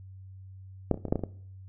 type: clicks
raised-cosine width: 2 ms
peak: -9 / -21 / -29 / -19 / -24 / -10 / -15 / -26 / -17 dBFS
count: 9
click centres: 0.913 / 0.943 / 0.975 / 1.053 / 1.083 / 1.125 / 1.157 / 1.193 / 1.237 s
effects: noise-tail reverb RT60 0.6 s tail -19 dB re dry + added 95 Hz sine -44 dBFS peak until 1.68 s